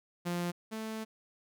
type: tone pair in turn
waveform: sawtooth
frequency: 174.61 / 220 Hz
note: F3 / A3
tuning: 0 / 0 cents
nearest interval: major third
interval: 400 cents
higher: second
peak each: -28 / -33 dBFS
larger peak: first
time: 0.25-0.52 / 0.71-1.05 s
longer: second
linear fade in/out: 20 ms
effects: none